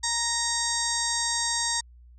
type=harmonic tone; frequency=932.3 Hz; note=A#5; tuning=in tune; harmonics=1 / 2 / 4 / 5 / 6 / 7 / 8 / 9; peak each=-33 / -33 / -33 / -33 / -33 / -33 / -33 / -33 dBFS; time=0.03-1.81 s; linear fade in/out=10 ms; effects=added 60 Hz sine -48 dBFS peak until 2.18 s